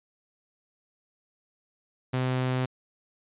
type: tone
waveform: sawtooth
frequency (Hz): 128.3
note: C3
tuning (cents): -34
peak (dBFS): -21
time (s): 2.13-2.66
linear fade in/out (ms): 10
effects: resampled to 8000 Hz